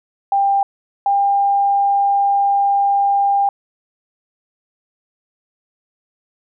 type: tone pair in turn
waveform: sine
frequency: 794 / 799.5 Hz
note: G5 / G5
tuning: +22 / +34 cents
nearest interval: unison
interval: 12 cents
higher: second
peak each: -12 dBFS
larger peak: neither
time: 0.32-0.63 / 1.06-3.49 s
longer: second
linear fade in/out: 2 ms
effects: none